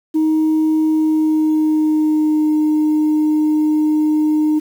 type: tone with pitch glide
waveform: sine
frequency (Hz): 313.4 to 306.2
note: D#4 to D#4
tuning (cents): +13 to -28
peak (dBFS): -10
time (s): 0.14-4.6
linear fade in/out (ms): 20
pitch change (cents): -41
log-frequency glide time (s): 0.88-2.52
effects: tanh soft clip ceiling -10 dBFS + 7-bit